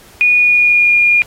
sine tone with pitch glide, 2456 to 2422 Hz, D#7 to D#7, -23 to -47 cents, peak -7 dBFS, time 0.21-1.22 s, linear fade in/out 0 ms, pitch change -24 cents, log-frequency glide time 0.37-0.95 s, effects pink hiss -42 dBFS RMS until 1.26 s + AAC 48 kbps

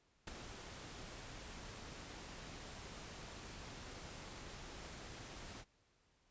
pink noise with ADSR envelope, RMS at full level -44 dBFS, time 0.27-5.65 s, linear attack 4 ms, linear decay 19 ms, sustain -7 dB, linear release 53 ms, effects pink hiss -75 dBFS RMS until 6.3 s + resampled to 16000 Hz

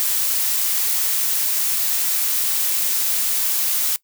blue noise, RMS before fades -20 dBFS, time 0-3.96 s, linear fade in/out 0 ms, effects noise-tail reverb RT60 0.1 s tail -20 dB re dry

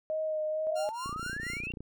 sine tone with vibrato, 622.3 Hz, D#5, in tune, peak -29 dBFS, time 0.1-0.89 s, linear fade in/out 0 ms, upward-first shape sine, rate 2.2 Hz, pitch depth 17 cents each way
sine exponential sweep, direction up, 624 to 2794 Hz, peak -35 dBFS, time 0.67-1.72 s, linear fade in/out 0 ms
10% pulse tone with tremolo, 1396.9 Hz, F6, in tune, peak -31 dBFS, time 0.75-1.67 s, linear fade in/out 20 ms, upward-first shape triangle, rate 4.3 Hz, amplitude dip 100%
click train, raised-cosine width 3 ms, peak -29 dBFS, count 23, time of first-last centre 1.06-1.806 s, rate 29.5 Hz
effects none

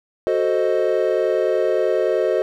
triangle chord, F# diminished seventh, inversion none, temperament equal, 370 / 440 / 523.3 / 622.3 Hz, F#4 / A4 / C5 / Eb5, 0 / 0 / 0 / 0 cents, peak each -20 dBFS, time 0.27-2.42 s, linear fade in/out 0 ms, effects none

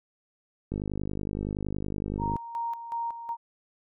click train, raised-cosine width 3 ms, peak -19 dBFS, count 84, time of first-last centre 0.72-2.357 s, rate 50.7 Hz
sine tone with tremolo, 931 Hz, A#5, 2 cents flat, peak -28 dBFS, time 2.18-3.37 s, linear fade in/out 50 ms, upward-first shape square, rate 2.7 Hz, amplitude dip 65%
effects none

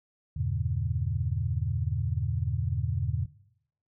sine chord, E diminished seventh, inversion none, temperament just, 82.41 / 98.89 / 118.67 / 142.4 Hz, E2 / G2 / Bb2 / Db3, 0 / +16 / +31 / +47 cents, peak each -32 dBFS, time 0.36-3.26 s, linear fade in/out 10 ms, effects noise-tail reverb RT60 0.7 s tail -18 dB re dry

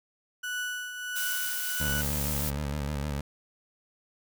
35% pulse tone with tremolo, 1480 Hz, F#6, in tune, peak -28 dBFS, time 0.43-2.02 s, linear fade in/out 10 ms, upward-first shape triangle, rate 1.5 Hz, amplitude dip 60%
blue noise, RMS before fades -33 dBFS, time 1.15-2.51 s, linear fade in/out 20 ms
20% pulse tone with vibrato, 72.5 Hz, D2, 22 cents flat, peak -25 dBFS, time 1.8-3.21 s, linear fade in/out 5 ms, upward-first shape square, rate 6.5 Hz, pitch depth 63 cents each way
effects none

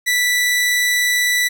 sawtooth tone, 1971 Hz, B6, 4 cents flat, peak -11 dBFS, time 0.06-1.49 s, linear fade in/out 20 ms, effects none

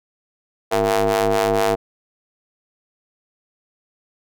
sawtooth ring-modulated tone, 103.3 Hz, G#2, 9 cents flat, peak -9 dBFS, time 0.71-1.76 s, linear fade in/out 20 ms, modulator 566 Hz, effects none

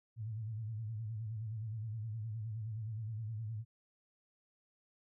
sine tone with vibrato, 110 Hz, A2, in tune, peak -38 dBFS, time 0.16-3.65 s, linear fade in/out 50 ms, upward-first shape sine, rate 9.6 Hz, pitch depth 94 cents each way, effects none

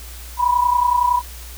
sine tone pair together, 973 / 1003.8 Hz, B5 / B5, -26 / +28 cents, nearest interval minor second, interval 54 cents, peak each -15 / -19 dBFS, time 0.37-1.22 s, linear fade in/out 50 ms, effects added 60 Hz sine -34 dBFS peak until 1.57 s + white hiss -39 dBFS RMS until 1.57 s

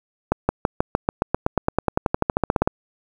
accelerating click train, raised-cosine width 1 ms, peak -3 dBFS, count 24, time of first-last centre 0.32-2.675 s, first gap 170 ms, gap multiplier 0.95, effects 7-bit

